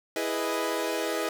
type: chord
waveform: sawtooth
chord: E major seventh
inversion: none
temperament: equal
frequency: 329.6 / 415.3 / 493.9 / 622.3 Hz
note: E4 / G#4 / B4 / D#5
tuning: 0 / 0 / 0 / 0 cents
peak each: -29 dBFS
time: 0.16-1.29 s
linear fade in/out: 2 ms
effects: none